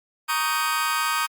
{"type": "chord", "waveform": "sawtooth", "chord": "Eb dominant seventh", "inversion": "second", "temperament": "just", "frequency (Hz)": [933.4, 1120.1, 1244.5, 1555.6], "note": ["Bb5", "Db6", "Eb6", "G6"], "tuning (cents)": [2, 18, 0, -14], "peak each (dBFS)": [-25, -26, -21, -25], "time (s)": [0.28, 1.27], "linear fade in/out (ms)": 20, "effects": ["Opus 48 kbps"]}